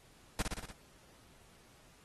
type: noise with echo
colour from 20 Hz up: pink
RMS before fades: -33 dBFS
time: 0.39-0.42 s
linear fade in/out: 2 ms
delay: 59 ms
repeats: 5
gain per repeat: -3 dB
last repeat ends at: 0.715 s
effects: pink hiss -63 dBFS RMS until 2.04 s + AAC 32 kbps